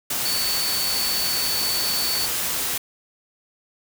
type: tone in noise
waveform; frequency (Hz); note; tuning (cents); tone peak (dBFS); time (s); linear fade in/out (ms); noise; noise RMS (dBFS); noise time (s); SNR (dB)
sine; 4477; C#8; +16; -24; 0.25-2.26; 5; white; -25; 0.1-2.78; -2
effects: none